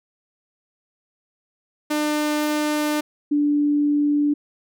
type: tone pair in turn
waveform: sawtooth / sine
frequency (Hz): 300.3 / 292.4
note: D4 / D4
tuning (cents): +39 / -7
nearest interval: unison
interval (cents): 46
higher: first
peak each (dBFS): -16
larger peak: neither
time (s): 1.9-3.01 / 3.31-4.34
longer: first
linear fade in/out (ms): 10
effects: none